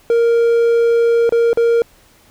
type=tone with dropouts; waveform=triangle; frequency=466.2 Hz; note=A#4; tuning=in tune; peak=-8 dBFS; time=0.1-1.82 s; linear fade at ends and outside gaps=1 ms; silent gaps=1.293-1.323 / 1.531-1.573 s; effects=pink hiss -50 dBFS RMS until 2.3 s